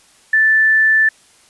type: tone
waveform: sine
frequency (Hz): 1760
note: A6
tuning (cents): 0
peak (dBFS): -9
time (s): 0.33-1.09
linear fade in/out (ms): 5
effects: white hiss -50 dBFS RMS until 1.49 s + resampled to 24000 Hz